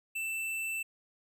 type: tone with hard clipping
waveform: sine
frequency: 2662 Hz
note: E7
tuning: 16 cents sharp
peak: -34 dBFS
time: 0.15-0.83 s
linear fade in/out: 10 ms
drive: 14 dB
effects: none